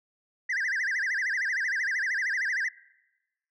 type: tone with vibrato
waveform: sine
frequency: 1794 Hz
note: A6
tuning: 33 cents sharp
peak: -23 dBFS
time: 0.49-2.69 s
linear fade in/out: 10 ms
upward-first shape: sine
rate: 13 Hz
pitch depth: 230 cents each way
effects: noise-tail reverb RT60 1.0 s tail -23 dB re dry + tanh soft clip ceiling -25 dBFS